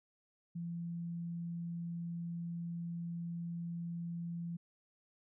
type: tone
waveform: sine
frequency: 170.1 Hz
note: F3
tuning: 45 cents flat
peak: -38 dBFS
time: 0.55-4.57 s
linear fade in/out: 10 ms
effects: none